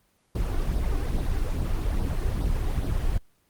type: noise with flanger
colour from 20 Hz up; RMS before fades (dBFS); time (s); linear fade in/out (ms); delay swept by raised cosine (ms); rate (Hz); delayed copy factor
brown; -25; 0.35-3.18; 5; 0.2 to 2.8; 2.4; +0.55
effects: pink hiss -67 dBFS RMS until 3.49 s + Opus 24 kbps